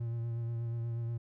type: tone with vibrato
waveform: triangle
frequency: 116.6 Hz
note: A#2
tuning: 1 cent sharp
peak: -31 dBFS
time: 0-1.18 s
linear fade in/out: 10 ms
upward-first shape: sine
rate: 8.3 Hz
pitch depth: 22 cents each way
effects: none